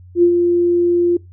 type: tone with ADSR envelope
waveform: sine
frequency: 348.2 Hz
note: F4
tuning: 5 cents flat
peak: -6 dBFS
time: 0.15-1.17 s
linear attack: 76 ms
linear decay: 81 ms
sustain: -5 dB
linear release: 6 ms
effects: noise-tail reverb RT60 0.2 s tail -22 dB re dry + added 90 Hz sine -38 dBFS peak until 1.32 s